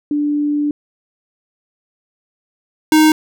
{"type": "tone pair in turn", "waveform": ["sine", "square"], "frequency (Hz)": [293.7, 310.6], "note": ["D4", "D#4"], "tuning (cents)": [0, -3], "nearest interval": "minor second", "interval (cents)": 97, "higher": "second", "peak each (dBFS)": [-14, -8], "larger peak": "second", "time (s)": [[0.11, 0.71], [2.92, 3.12]], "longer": "first", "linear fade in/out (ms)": 2, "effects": []}